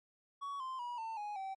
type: tone with pitch steps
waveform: triangle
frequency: 1123 / 1041.8 / 966.4 / 896.5 / 831.6 / 771.5 Hz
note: C#6 / C6 / B5 / A5 / G#5 / G5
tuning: +22 / -8 / -38 / +32 / +2 / -28 cents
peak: -37 dBFS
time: 0.41-1.55 s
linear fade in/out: 20 ms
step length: 190 ms
effects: MP3 48 kbps